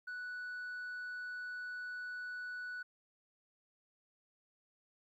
sine tone, 1480 Hz, F#6, in tune, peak -38 dBFS, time 0.07-2.83 s, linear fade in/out 10 ms, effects tanh soft clip ceiling -40 dBFS + 13-bit

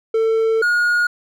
triangle tone pair in turn, 447.2 / 1437.9 Hz, A4 / F#6, +28 / -50 cents, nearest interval octave + minor sixth, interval 2022 cents, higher second, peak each -12 dBFS, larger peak neither, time 0.14-0.62 / 0.62-1.07 s, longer first, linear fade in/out 5 ms, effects none

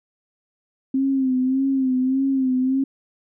sine tone with vibrato, 263.2 Hz, C4, 10 cents sharp, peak -17 dBFS, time 0.94-2.84 s, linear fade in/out 5 ms, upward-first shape sine, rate 1.7 Hz, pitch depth 56 cents each way, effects none

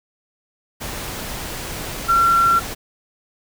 sine tone in noise, 1363 Hz, F6, 43 cents flat, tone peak -12 dBFS, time 2.08-2.6 s, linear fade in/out 20 ms, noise pink, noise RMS -29 dBFS, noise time 0.8-2.75 s, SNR +14 dB, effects none

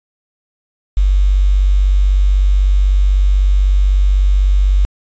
sine tone with quantisation, 48.05 Hz, G1, 34 cents flat, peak -8 dBFS, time 0.97-4.85 s, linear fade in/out 0 ms, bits 6, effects resampled to 16000 Hz

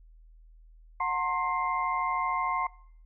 sine tone cluster, 730 / 911 / 1064 / 2091 Hz, F#5 / A#5 / C6 / C7, -24 / -40 / +29 / -2 cents, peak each -35 / -33 / -28 / -36 dBFS, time 1-2.67 s, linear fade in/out 5 ms, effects noise-tail reverb RT60 0.6 s tail -22 dB re dry + added 40 Hz sine -51 dBFS peak until 3.05 s

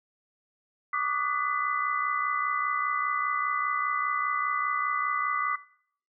sine tone cluster, 1153 / 1218 / 1475 / 2003 Hz, D6 / D#6 / F#6 / B6, -32 / -37 / -6 / +24 cents, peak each -29 / -31 / -38 / -31 dBFS, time 0.93-5.56 s, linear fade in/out 5 ms, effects noise-tail reverb RT60 0.6 s tail -19 dB re dry

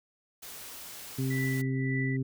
white noise, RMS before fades -44 dBFS, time 0.42-1.62 s, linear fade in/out 10 ms
harmonic tone, 132.1 Hz, C3, 17 cents sharp, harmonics 1 / 2 / 3, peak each -29 / -32 / -39 dBFS, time 1.18-2.23 s, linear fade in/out 10 ms
sine tone with tremolo, 1975.5 Hz, B6, in tune, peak -32 dBFS, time 1.3-2.17 s, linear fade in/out 10 ms, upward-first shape triangle, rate 1.8 Hz, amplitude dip 85%
effects none

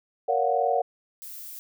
sine chord, Gb major seventh, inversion first, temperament equal with one note detuned, 466.2 / 563.4 / 698.5 / 740 Hz, Bb4 / Db5 / F5 / Gb5, 0 / +28 / 0 / 0 cents, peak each -27 / -27 / -27 / -25 dBFS, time 0.28-0.82 s, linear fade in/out 10 ms
violet noise, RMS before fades -40 dBFS, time 1.22-1.59 s, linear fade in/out 0 ms
effects none

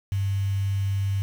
sine tone with quantisation, 98.4 Hz, G2, 7 cents sharp, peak -22 dBFS, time 0.12-1.22 s, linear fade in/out 0 ms, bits 7, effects none

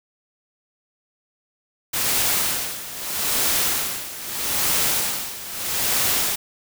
white noise with tremolo, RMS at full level -20 dBFS, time 1.93-6.36 s, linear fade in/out 10 ms, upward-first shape sine, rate 0.79 Hz, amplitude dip 80%, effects none

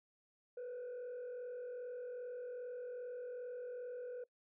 sine tone with frequency modulation, 493.2 Hz, B4, 2 cents flat, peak -40 dBFS, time 0.57-4.24 s, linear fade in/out 5 ms, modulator 42.5 Hz, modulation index 0.43, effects noise-tail reverb RT60 0.1 s tail -22 dB re dry + tanh soft clip ceiling -42 dBFS

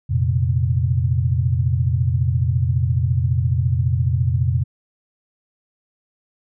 sine chord, F suspended fourth, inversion none, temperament just, 87.31 / 116.41 / 130.96 Hz, F2 / Bb2 / C3, 0 / -2 / +2 cents, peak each -20 dBFS, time 0.09-4.64 s, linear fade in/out 20 ms, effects none

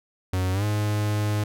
45% pulse tone with pitch glide, 92.5 to 105.03 Hz, F#2 to G#2, 0 to +20 cents, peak -22 dBFS, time 0.33-1.44 s, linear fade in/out 5 ms, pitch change +220 cents, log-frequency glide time 0.52-0.64 s, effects none

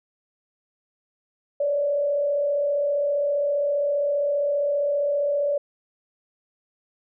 sine tone with frequency modulation, 575 Hz, D5, 37 cents flat, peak -20 dBFS, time 1.6-5.58 s, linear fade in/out 5 ms, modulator 35.1 Hz, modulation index 0.43, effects none

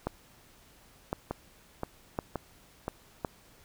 two click trains, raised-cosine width 1 ms, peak -18 / -16 dBFS, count 4 / 4, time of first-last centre 1.31-2.881 / 0.07-3.248 s, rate 1.91 / 0.944 Hz, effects pink hiss -59 dBFS RMS until 3.64 s

